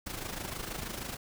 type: noise with amplitude modulation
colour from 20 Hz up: pink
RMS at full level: -36 dBFS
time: 0.06-1.17 s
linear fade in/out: 10 ms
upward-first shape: sine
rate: 26.3 Hz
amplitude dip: 65%
effects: none